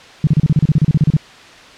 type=tone bursts; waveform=sine; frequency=151.5 Hz; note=D#3; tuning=46 cents flat; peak=-7 dBFS; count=15; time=0.24-1.167 s; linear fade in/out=2 ms; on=31 ms; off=33 ms; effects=white hiss -39 dBFS RMS until 1.77 s + low-pass 4000 Hz 12 dB/octave